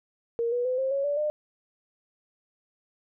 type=tone with pitch steps; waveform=sine; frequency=466.2 / 486.6 / 507.8 / 530 / 553.1 / 577.3 / 602.5 Hz; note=A#4 / B4 / B4 / C5 / C#5 / D5 / D5; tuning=0 / -26 / +48 / +22 / -4 / -30 / +44 cents; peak=-24 dBFS; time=0.39-1.3 s; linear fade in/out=0 ms; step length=130 ms; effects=none